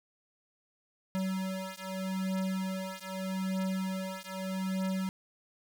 square beating tone pair, 188.8 / 189.61 Hz, F#3 / F#3, +35 / +43 cents, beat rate 0.81 Hz, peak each -36 / -36 dBFS, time 1.15-5.09 s, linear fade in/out 0 ms, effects none

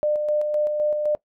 sine tone with tremolo, 600 Hz, D5, 37 cents sharp, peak -18 dBFS, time 0.03-1.15 s, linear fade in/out 0 ms, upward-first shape square, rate 3.9 Hz, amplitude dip 35%, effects noise-tail reverb RT60 0.1 s tail -21 dB re dry

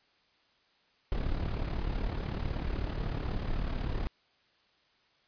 brown noise with amplitude modulation, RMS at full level -30 dBFS, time 1.12-4.07 s, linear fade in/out 0 ms, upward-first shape sine, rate 36.1 Hz, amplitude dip 60%, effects white hiss -68 dBFS RMS until 5.27 s + resampled to 11025 Hz

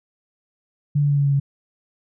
sine tone with pitch steps, 145.5 / 144.24 / 143 / 141.77 / 140.54 / 139.33 Hz, D3 / D3 / D3 / C#3 / C#3 / C#3, -16 / -31 / -46 / +39 / +24 / +9 cents, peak -15 dBFS, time 0.95-1.4 s, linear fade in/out 10 ms, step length 75 ms, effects none

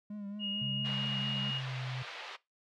triangle tone with vibrato, 204.5 Hz, G#3, 26 cents flat, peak -37 dBFS, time 0.1-1.51 s, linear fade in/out 5 ms, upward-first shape triangle, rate 4.4 Hz, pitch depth 55 cents each way
sine tone, 2864 Hz, F7, 43 cents sharp, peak -34 dBFS, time 0.39-1.62 s, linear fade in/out 50 ms
sine tone with pitch glide, 134.2 to 128.51 Hz, C3 to C3, +44 to -31 cents, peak -36 dBFS, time 0.61-2.03 s, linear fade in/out 10 ms, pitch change -75 cents, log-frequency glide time 1.53-1.78 s
white band-pass noise, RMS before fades -45 dBFS, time 0.84-2.37 s, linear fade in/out 20 ms, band 480 to 3600 Hz, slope 24 dB/octave
effects noise-tail reverb RT60 0.2 s tail -19 dB re dry

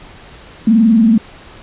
sine tone with frequency modulation, 223.3 Hz, A3, 26 cents sharp, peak -6 dBFS, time 0.67-1.18 s, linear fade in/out 5 ms, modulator 21.2 Hz, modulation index 0.72, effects pink hiss -38 dBFS RMS until 1.62 s + resampled to 8000 Hz

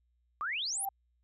sine exponential sweep, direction up, 1133 to 11970 Hz, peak -32 dBFS, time 0.41-0.85 s, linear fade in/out 0 ms
sine tone with exponential growth, 784 Hz, G5, in tune, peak -29 dBFS, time 0.72-0.89 s, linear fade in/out 5 ms, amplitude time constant 36 ms
effects added 60 Hz sine -70 dBFS peak until 1.23 s

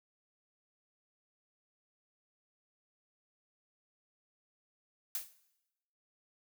blue noise with exponential decay, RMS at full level -33 dBFS, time 5.15-5.34 s, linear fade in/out 1 ms, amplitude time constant 40 ms, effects noise-tail reverb RT60 0.9 s tail -17 dB re dry

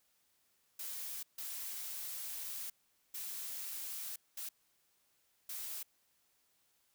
blue noise bursts at uneven times, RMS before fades -43 dBFS, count 5, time 0.79-1.23 / 1.38-2.7 / 3.14-4.16 / 4.37-4.49 / 5.49-5.83 s, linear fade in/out 5 ms, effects white hiss -75 dBFS RMS until 6.94 s

